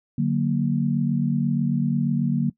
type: chord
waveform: sine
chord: D augmented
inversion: none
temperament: equal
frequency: 146.83 / 185 / 233.1 Hz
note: D3 / F#3 / A#3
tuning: 0 / 0 / 0 cents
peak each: -23 / -25 / -23 dBFS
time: 0.18-2.5 s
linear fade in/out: 5 ms
effects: noise-tail reverb RT60 0.1 s tail -21 dB re dry

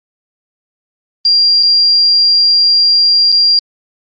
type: tone with dropouts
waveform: sine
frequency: 4769 Hz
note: D8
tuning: 26 cents sharp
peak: -6 dBFS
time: 1.25-3.59 s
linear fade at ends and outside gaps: 1 ms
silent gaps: 1.628-1.632 / 3.319-3.324 s
effects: Opus 24 kbps

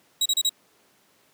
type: tone bursts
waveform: 30% pulse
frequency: 3840 Hz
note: B7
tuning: 49 cents flat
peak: -17 dBFS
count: 4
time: 0.21-0.494 s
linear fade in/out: 5 ms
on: 47 ms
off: 32 ms
effects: pink hiss -61 dBFS RMS until 1.33 s + high-pass 200 Hz 12 dB/octave

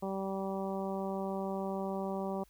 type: harmonic tone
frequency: 193.4 Hz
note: G3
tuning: 23 cents flat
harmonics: 1 / 2 / 3 / 4 / 5 / 6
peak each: -37 / -39 / -40 / -42 / -45 / -49 dBFS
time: 0.02-2.44 s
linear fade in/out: 10 ms
effects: added 50 Hz sine -64 dBFS peak until 2.49 s + white hiss -68 dBFS RMS until 2.49 s

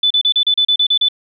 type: tone bursts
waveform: sine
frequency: 3495 Hz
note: A7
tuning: 12 cents flat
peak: -10 dBFS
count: 10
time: 0.03-1.086 s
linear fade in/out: 5 ms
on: 75 ms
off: 34 ms
effects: none

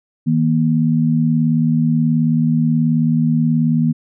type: tone pair together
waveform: sine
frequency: 158.78 / 237.4 Hz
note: D#3 / A#3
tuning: +35 / +32 cents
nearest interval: perfect fifth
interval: 697 cents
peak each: -15 dBFS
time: 0.26-3.93 s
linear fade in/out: 20 ms
effects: none

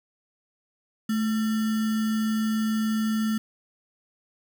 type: tone with sample-and-hold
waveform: sine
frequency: 218.5 Hz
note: A3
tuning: 12 cents flat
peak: -22 dBFS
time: 1.09-3.38 s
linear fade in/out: 5 ms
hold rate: 1575 Hz
effects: none

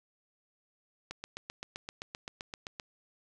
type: click train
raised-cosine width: 0.2 ms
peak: -22 dBFS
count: 14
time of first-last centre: 1.11-2.798 s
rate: 7.7 Hz
effects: none

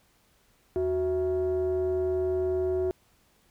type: tone with frequency modulation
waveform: sine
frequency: 370 Hz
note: F#4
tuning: in tune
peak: -23 dBFS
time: 0.76-2.91 s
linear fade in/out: 0 ms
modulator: 289 Hz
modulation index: 0.53
effects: tanh soft clip ceiling -21 dBFS + pink hiss -65 dBFS RMS until 3.5 s

